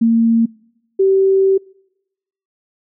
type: tone pair in turn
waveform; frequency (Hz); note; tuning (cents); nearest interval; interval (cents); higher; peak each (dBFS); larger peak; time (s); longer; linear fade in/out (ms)
sine; 228.8 / 386; A#3 / G4; -32 / -27; major sixth; 905; second; -9; neither; 0.01-0.46 / 0.99-1.58; second; 10
effects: noise-tail reverb RT60 0.9 s tail -26 dB re dry